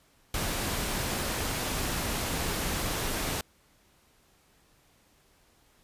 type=noise; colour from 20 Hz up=pink; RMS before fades=-31 dBFS; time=0.34-3.41 s; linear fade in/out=2 ms; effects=pink hiss -64 dBFS RMS until 5.83 s + resampled to 32000 Hz